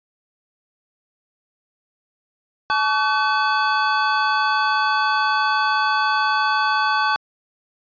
square tone cluster, 862 / 1136 / 1517 Hz, A5 / C#6 / F#6, -36 / +42 / +43 cents, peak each -22 dBFS, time 2.7-7.16 s, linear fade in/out 0 ms, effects resampled to 11025 Hz

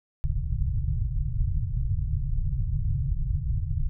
pink low-pass noise, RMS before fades -26 dBFS, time 0.24-3.89 s, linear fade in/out 0 ms, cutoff 150 Hz, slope 96 dB/octave, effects none

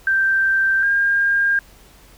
sine tone pair in turn, 1568 / 1609.3 Hz, G6 / G6, 0 / +45 cents, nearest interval unison, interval 45 cents, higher second, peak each -14 dBFS, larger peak neither, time 0.07-0.83 / 0.83-1.59 s, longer neither, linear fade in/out 2 ms, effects added 47 Hz sine -49 dBFS peak until 2.17 s + pink hiss -49 dBFS RMS until 2.17 s

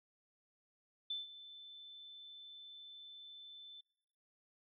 sine tone with ADSR envelope, 3526 Hz, A7, 3 cents sharp, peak -36 dBFS, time 1.1-3.81 s, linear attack 6 ms, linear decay 160 ms, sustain -15 dB, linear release 6 ms, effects noise-tail reverb RT60 0.9 s tail -25 dB re dry

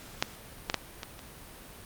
clicks, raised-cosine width 0.2 ms, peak -7 / -10 / -8 / -19 / -27 dBFS, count 5, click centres 0.225 / 0.699 / 0.743 / 1.032 / 1.192 s, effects pink hiss -48 dBFS RMS until 1.85 s + Opus 48 kbps

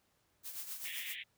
blue noise with tremolo, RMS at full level -41 dBFS, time 0.43-1.16 s, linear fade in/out 50 ms, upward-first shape triangle, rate 7.7 Hz, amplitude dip 70%
pink band-pass noise, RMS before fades -45 dBFS, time 0.84-1.24 s, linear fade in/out 20 ms, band 1800 to 3600 Hz, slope 96 dB/octave
effects pink hiss -75 dBFS RMS until 1.37 s + high-pass 60 Hz 12 dB/octave

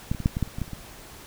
clicks, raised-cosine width 5 ms, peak -12 / -21 / -19 / -7 / -14 / -11 / -29 / -20 / -15 / -30 / -21 dBFS, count 11, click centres 0.115 / 0.148 / 0.203 / 0.259 / 0.369 / 0.427 / 0.476 / 0.585 / 0.617 / 0.679 / 0.733 s, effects pink hiss -45 dBFS RMS until 1.26 s

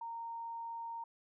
sine tone, 924 Hz, A#5, 16 cents flat, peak -40 dBFS, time 0.01-1.04 s, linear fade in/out 5 ms, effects none

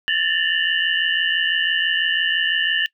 sine tone cluster, 1740 / 1806 / 2819 / 2992 Hz, A6 / A6 / F7 / F#7, -20 / +45 / +16 / +19 cents, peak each -23 dBFS, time 0.08-2.86 s, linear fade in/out 0 ms, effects noise-tail reverb RT60 0.1 s tail -22 dB re dry

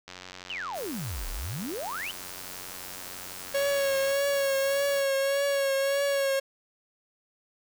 click train, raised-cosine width 0.2 ms, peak -24 dBFS, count 371, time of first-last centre 0.08-4.115 s, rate 91.7 Hz
sine exponential two-way sweep, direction down then up, 3136 to 32.7 to 3136 Hz, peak -32 dBFS, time 0.5-2.11 s, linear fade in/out 0 ms, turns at 1.29 s
white band-stop noise, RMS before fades -42 dBFS, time 0.73-5.04 s, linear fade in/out 50 ms, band 1700 to 4200 Hz, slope 48 dB/octave
45% pulse tone with vibrato, 553 Hz, C#5, 4 cents flat, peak -24 dBFS, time 3.54-6.4 s, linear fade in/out 10 ms, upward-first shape triangle, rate 1.7 Hz, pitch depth 39 cents each way
effects none

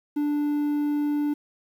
triangle tone, 293.7 Hz, D4, in tune, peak -20 dBFS, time 0.16-1.34 s, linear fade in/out 10 ms, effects 9-bit

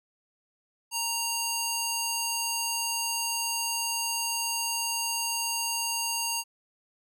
square tone with band-pass filter, 929 Hz, A#5, 6 cents flat, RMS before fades -30 dBFS, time 0.91-6.44 s, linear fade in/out 50 ms, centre 8500 Hz, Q 0.69, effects none

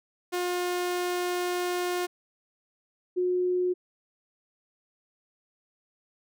sawtooth / sine tone pair in turn, 356.8 / 361.8 Hz, F4 / F#4, +37 / -39 cents, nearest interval unison, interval 24 cents, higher second, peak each -23 dBFS, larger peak neither, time 0.32-2.07 / 3.16-3.74 s, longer first, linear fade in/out 20 ms, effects none

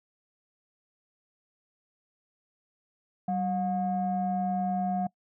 sine tone pair together, 190.7 / 720 Hz, G3 / F#5, -47 / -47 cents, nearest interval octave + major seventh, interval 2300 cents, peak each -28 dBFS, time 3.28-5.07 s, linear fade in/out 5 ms, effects noise-tail reverb RT60 0.1 s tail -24 dB re dry + tanh soft clip ceiling -20 dBFS

